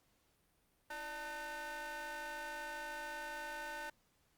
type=ring-modulated tone; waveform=30% pulse; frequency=306.6 Hz; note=D#4; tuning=25 cents flat; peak=-37 dBFS; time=0.9-3.9 s; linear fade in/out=5 ms; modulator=1200 Hz; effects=pink hiss -75 dBFS RMS until 4.37 s + Opus 48 kbps